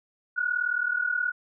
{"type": "tone pair together", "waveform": "sine", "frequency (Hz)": [1441.2, 1480], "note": ["F#6", "F#6"], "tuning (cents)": [-46, 0], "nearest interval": "unison", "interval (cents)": 46, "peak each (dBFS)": -27, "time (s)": [0.36, 1.32], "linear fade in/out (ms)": 20, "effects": []}